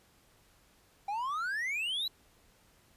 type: exponential sweep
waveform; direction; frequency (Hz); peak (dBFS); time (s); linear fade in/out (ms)
triangle; up; 780 to 4054; -30; 1.08-2.08; 5
effects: pink hiss -65 dBFS RMS until 2.96 s + resampled to 32000 Hz